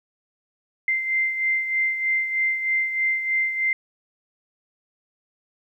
sine beating tone pair, 2084 / 2087.2 Hz, C7 / C7, -7 / -5 cents, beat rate 3.2 Hz, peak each -21 / -29 dBFS, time 0.88-3.73 s, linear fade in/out 2 ms, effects 10-bit

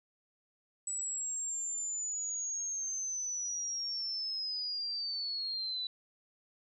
sine linear sweep, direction down, 7902 to 3951 Hz, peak -34 dBFS, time 0.87-5.87 s, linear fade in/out 2 ms, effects none

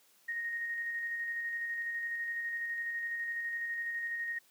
sine tone with tremolo, 1864.7 Hz, A#6, in tune, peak -33 dBFS, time 0.28-4.39 s, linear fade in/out 10 ms, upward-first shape square, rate 12 Hz, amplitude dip 25%, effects white hiss -66 dBFS RMS until 4.5 s + high-pass 150 Hz 12 dB/octave

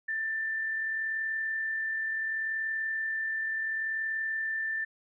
sine tone with amplitude modulation, 1777 Hz, A6, 17 cents sharp, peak -28 dBFS, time 0.08-4.85 s, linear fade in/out 10 ms, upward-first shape sine, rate 40.7 Hz, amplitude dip 25%, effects none

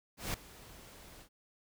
pink noise with ADSR envelope, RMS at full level -35 dBFS, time 0.17-1.29 s, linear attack 170 ms, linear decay 3 ms, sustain -19 dB, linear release 81 ms, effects none

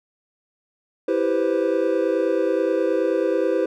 triangle chord, C major seventh, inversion first, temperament equal, 329.6 / 392 / 493.9 / 523.3 Hz, E4 / G4 / B4 / C5, 0 / 0 / 0 / 0 cents, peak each -22 dBFS, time 1.08-3.66 s, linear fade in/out 5 ms, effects none

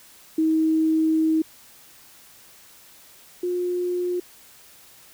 sine tone pair in turn, 317.8 / 356.7 Hz, D#4 / F4, +37 / +37 cents, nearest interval major second, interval 200 cents, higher second, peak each -17 / -22 dBFS, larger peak first, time 0.38-1.42 / 3.43-4.2 s, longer first, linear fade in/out 5 ms, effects white hiss -50 dBFS RMS until 5.13 s

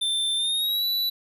square tone with pitch glide, 3562 to 3952 Hz, A7 to B7, +21 to 0 cents, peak -23 dBFS, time 0.01-1.1 s, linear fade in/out 10 ms, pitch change +179 cents, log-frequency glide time 0.36-0.85 s, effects none

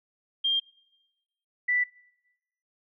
sine tone pair in turn, 3198 / 1974.4 Hz, G7 / B6, +34 / -1 cents, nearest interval minor sixth, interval 835 cents, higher first, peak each -22 dBFS, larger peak neither, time 0.44-0.6 / 1.68-1.84 s, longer neither, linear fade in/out 10 ms, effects noise-tail reverb RT60 1.0 s tail -23 dB re dry

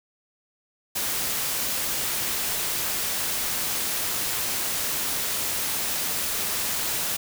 white noise, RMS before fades -27 dBFS, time 0.95-7.17 s, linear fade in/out 10 ms, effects none

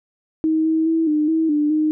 sine tone with pitch steps, 316.5 / 319.6 / 325.4 / 302.6 / 321.7 / 297.2 / 308.3 Hz, D#4 / D#4 / E4 / D#4 / E4 / D4 / D#4, +30 / +47 / -22 / -48 / -42 / +21 / -16 cents, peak -15 dBFS, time 0.44-1.91 s, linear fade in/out 0 ms, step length 210 ms, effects none

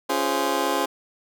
20% pulse chord, Db major seventh, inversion none, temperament just, 277.2 / 346.5 / 415.8 / 519.7 Hz, Db4 / F4 / Ab4 / C5, 0 / -14 / +2 / -12 cents, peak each -23 dBFS, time 0.09-0.86 s, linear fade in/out 10 ms, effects none

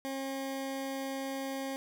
20% pulse tone, 269.8 Hz, C#4, 47 cents flat, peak -30 dBFS, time 0.05-1.76 s, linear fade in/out 0 ms, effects none

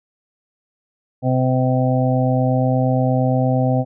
harmonic tone, 128.5 Hz, C3, 31 cents flat, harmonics 1 / 2 / 4 / 5 / 6, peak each -17 / -20 / -23 / -24 / -25 dBFS, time 1.22-3.85 s, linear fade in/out 50 ms, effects none

